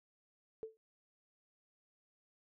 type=tone with exponential decay; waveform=sine; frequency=442.3 Hz; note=A4; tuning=9 cents sharp; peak=-37 dBFS; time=0.63-0.77 s; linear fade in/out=0 ms; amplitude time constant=30 ms; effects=none